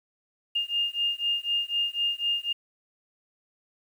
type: beating tone pair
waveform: sine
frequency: 2819 / 2823 Hz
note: F7 / F7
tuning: +16 / +18 cents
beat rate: 4 Hz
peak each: -28 dBFS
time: 0.55-2.53 s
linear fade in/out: 10 ms
effects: 9-bit